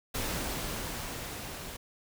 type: noise with level ramp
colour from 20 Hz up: pink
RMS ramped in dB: -33 to -42 dBFS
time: 0.14-1.77 s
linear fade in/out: 10 ms
effects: none